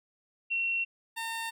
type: tone pair in turn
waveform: sine / 15% pulse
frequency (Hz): 2725 / 909.4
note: F7 / A#5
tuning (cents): -43 / -43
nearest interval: octave + perfect fifth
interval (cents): 1900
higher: first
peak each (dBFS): -27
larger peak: neither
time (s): 0.5-0.85 / 1.16-1.51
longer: neither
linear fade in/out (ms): 20
effects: none